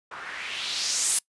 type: noise with low-pass filter sweep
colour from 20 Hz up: blue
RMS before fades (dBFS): -29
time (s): 0.11-1.19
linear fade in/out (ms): 5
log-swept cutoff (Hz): 1200 to 10000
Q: 2.4
effects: noise-tail reverb RT60 0.1 s tail -24 dB re dry + resampled to 24000 Hz